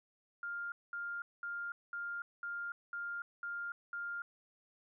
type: tone bursts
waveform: sine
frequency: 1402 Hz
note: F6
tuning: 6 cents sharp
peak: -38 dBFS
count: 8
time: 0.43-4.22 s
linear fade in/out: 2 ms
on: 290 ms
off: 210 ms
effects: none